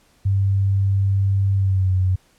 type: tone with pitch glide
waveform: sine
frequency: 98 to 92.87 Hz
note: G2 to F#2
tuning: 0 to +7 cents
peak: -15 dBFS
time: 0.25-2.16 s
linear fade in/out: 10 ms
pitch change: -93 cents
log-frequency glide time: 1.55-1.93 s
effects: pink hiss -58 dBFS RMS until 2.38 s + low-pass 12000 Hz 12 dB/octave